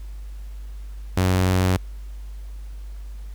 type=tone; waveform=sawtooth; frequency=92.5 Hz; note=F#2; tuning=in tune; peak=-13 dBFS; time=1.17-1.77 s; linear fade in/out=5 ms; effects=added 50 Hz sine -32 dBFS peak until 3.34 s + pink hiss -55 dBFS RMS until 3.34 s